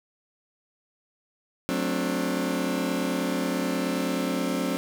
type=chord; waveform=30% pulse; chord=D dominant seventh; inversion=first; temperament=just; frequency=183.54 / 220.2 / 264.3 / 293.7 Hz; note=F#3 / A3 / C4 / D4; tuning=-14 / +2 / +18 / 0 cents; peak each=-28 / -31 / -26 / -29 dBFS; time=1.69-4.77 s; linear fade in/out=0 ms; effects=none